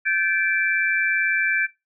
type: tone cluster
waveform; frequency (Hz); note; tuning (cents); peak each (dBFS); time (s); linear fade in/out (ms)
sine; 1548 / 1726 / 2340; G6 / A6 / D7; -22 / -34 / -7; -23; 0.05-1.67; 20
effects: noise-tail reverb RT60 0.2 s tail -17 dB re dry